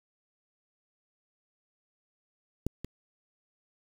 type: clicks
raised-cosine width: 3 ms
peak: -16 / -25 dBFS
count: 2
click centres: 2.666 / 2.846 s
effects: 7-bit